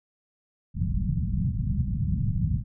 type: low-pass noise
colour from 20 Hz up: white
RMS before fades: -26 dBFS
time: 0.74-2.64 s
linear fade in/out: 50 ms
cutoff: 190 Hz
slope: 48 dB/octave
effects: none